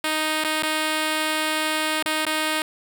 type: tone with dropouts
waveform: 5% pulse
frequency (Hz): 311.1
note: D#4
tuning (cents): 0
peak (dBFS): -10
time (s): 0.04-2.62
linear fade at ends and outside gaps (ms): 1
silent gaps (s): 0.439-0.446 / 0.624-0.632 / 2.026-2.059 / 2.252-2.266
effects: none